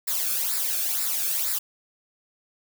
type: noise with flanger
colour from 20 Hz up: blue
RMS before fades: -26 dBFS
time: 0.07-1.59 s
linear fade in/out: 10 ms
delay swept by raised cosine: 0.32 to 1.04 ms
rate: 2.1 Hz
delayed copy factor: -0.7
effects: none